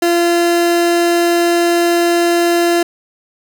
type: tone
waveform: 30% pulse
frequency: 343.4 Hz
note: F4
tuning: 29 cents flat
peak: -8 dBFS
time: 0.02-2.83 s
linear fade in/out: 5 ms
effects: none